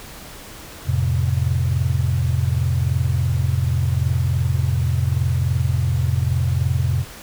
sine chord, F major, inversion none, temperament equal, 87.31 / 110 / 130.81 Hz, F2 / A2 / C3, 0 / 0 / 0 cents, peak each -20 / -23 / -20 dBFS, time 0.85-7.05 s, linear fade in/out 50 ms, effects pink hiss -38 dBFS RMS until 7.22 s

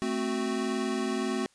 square chord, F# diminished, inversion first, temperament equal, 220 / 261.6 / 370 Hz, A3 / C4 / F#4, 0 / 0 / 0 cents, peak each -33 dBFS, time 0.02-1.46 s, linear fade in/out 0 ms, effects white hiss -64 dBFS RMS until 1.54 s + resampled to 22050 Hz

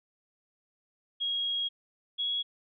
sine tone pair in turn, 3287 / 3337 Hz, G#7 / G#7, -19 / +8 cents, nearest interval unison, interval 27 cents, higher second, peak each -28 dBFS, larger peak neither, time 1.2-1.69 / 2.18-2.43 s, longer first, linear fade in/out 20 ms, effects none

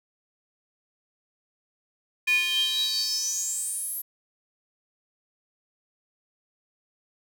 square tone with high-pass filter sweep, 350.2 Hz, F4, 5 cents sharp, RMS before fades -27 dBFS, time 2.27-4.02 s, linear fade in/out 10 ms, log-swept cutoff 2300 to 12000 Hz, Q 9.5, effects none

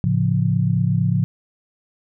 sine chord, A augmented, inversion none, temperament equal, 110 / 138.59 / 174.61 Hz, A2 / C#3 / E#3, 0 / 0 / 0 cents, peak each -20 dBFS, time 0.04-1.24 s, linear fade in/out 0 ms, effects none

